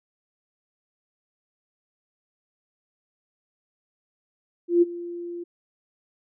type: tone with ADSR envelope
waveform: sine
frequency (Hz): 346.1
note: F4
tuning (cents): -16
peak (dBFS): -12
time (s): 4.68-5.44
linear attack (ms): 140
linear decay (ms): 23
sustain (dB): -19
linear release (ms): 12
effects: none